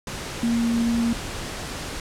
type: tone in noise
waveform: sine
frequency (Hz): 233.1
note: A#3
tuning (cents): 0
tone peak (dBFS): -19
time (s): 0.43-1.13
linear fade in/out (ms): 2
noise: pink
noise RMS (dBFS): -32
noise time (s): 0.07-2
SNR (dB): +10
effects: low-pass 9000 Hz 12 dB/octave